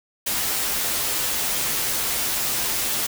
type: noise with comb filter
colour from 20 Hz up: white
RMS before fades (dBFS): -24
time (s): 0.26-3.07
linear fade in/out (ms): 10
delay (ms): 11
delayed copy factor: -0.65
effects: none